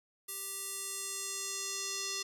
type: tone with band-pass filter sweep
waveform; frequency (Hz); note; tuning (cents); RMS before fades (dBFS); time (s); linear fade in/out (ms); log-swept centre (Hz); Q
square; 392; G4; 0; -39; 0.28-2.23; 10; 11000 to 5400; 2
effects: none